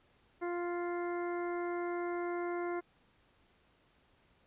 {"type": "harmonic tone", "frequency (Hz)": 349.2, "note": "F4", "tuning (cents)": 0, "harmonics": [1, 2, 3, 4, 5, 6], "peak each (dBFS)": [-35, -42, -45, -47, -52, -50], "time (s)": [0.41, 2.81], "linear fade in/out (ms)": 20, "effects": ["pink hiss -69 dBFS RMS until 4.46 s", "resampled to 8000 Hz"]}